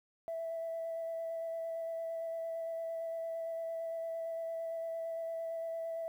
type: tone with vibrato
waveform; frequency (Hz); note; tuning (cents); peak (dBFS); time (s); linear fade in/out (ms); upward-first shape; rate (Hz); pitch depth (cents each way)
sine; 659.3; E5; 0; -35; 0.28-6.08; 0; square; 8.8; 9
effects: tanh soft clip ceiling -32 dBFS + 11-bit